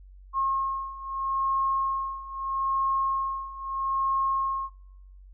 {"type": "beating tone pair", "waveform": "sine", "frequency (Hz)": [1078, 1078.78], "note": ["C#6", "C#6"], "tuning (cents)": [-49, -47], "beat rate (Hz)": 0.78, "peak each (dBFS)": [-30, -27], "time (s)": [0.33, 4.7], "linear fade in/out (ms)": 50, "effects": ["noise-tail reverb RT60 0.8 s tail -21 dB re dry", "added 47 Hz sine -46 dBFS peak until 5.33 s"]}